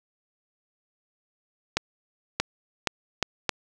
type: accelerating click train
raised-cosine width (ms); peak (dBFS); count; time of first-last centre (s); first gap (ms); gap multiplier
0.2; -5; 5; 1.77-3.493; 630; 0.75
effects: none